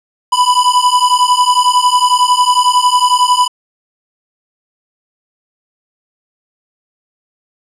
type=beating tone pair; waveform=square; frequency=987.8 / 998.8 Hz; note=B5 / B5; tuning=0 / +19 cents; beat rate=11 Hz; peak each=-12 dBFS; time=0.32-3.48 s; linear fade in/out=10 ms; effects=resampled to 24000 Hz + 7-bit